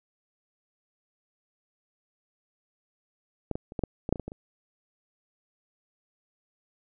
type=clicks; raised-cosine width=2 ms; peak=-16 / -18 / -28 / -17 / -13 / -17 / -8 / -23 / -20 / -22 / -28 dBFS; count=11; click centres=3.513 / 3.555 / 3.721 / 3.792 / 3.837 / 4.091 / 4.126 / 4.158 / 4.197 / 4.28 / 4.319 s; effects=none